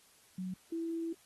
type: tone pair in turn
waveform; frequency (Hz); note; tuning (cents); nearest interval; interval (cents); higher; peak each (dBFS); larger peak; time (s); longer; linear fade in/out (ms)
sine; 185 / 331.1; F#3 / E4; 0 / +8; minor seventh; 1008; second; -36 / -34; second; 0.38-0.54 / 0.72-1.13; second; 5
effects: white hiss -64 dBFS RMS until 1.25 s + AAC 32 kbps